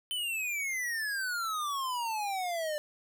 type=exponential sweep; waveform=square; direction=down; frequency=3073 to 590 Hz; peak=-32 dBFS; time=0.11-2.78 s; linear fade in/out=0 ms; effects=none